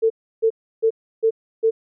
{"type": "tone bursts", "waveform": "sine", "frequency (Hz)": 447.9, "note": "A4", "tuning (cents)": 31, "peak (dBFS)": -13, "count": 5, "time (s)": [0.02, 1.71], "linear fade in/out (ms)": 20, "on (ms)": 82, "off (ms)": 320, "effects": []}